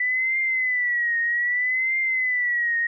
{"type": "tone with vibrato", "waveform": "sine", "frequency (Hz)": 1978, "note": "B6", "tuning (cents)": 2, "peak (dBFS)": -20, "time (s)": [0, 2.87], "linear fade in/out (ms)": 5, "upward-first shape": "triangle", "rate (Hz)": 0.63, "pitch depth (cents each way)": 110, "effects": []}